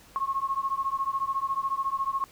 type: beating tone pair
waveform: sine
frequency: 1080 / 1094 Hz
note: C#6 / C#6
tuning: -45 / -23 cents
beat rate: 14 Hz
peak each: -29 dBFS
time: 0.16-2.24 s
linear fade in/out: 0 ms
effects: pink hiss -54 dBFS RMS until 2.31 s